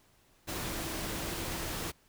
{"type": "tone in noise", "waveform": "sine", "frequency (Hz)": 329.6, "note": "E4", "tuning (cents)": 0, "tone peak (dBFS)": -46, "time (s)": [0.47, 1.92], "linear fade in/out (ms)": 20, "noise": "pink", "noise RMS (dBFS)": -37, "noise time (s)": [0.47, 1.92], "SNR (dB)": -12, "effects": ["pink hiss -66 dBFS RMS until 2.08 s"]}